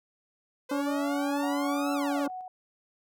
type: exponential two-way sweep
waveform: sawtooth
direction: up then down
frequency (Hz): 505 to 1353 to 505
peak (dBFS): -32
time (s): 0.69-2.27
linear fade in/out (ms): 10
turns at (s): 1.93
type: harmonic tone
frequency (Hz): 284.5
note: C#4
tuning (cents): +45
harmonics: 1 / 2 / 3 / 4 / 5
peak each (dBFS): -28 / -34 / -38 / -40 / -42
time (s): 0.71-2.28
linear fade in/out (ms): 5
type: tone with tremolo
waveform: sine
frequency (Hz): 740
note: F#5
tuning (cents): 0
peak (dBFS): -35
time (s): 1.43-2.48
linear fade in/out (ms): 2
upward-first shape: square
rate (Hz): 4.6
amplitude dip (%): 35
effects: none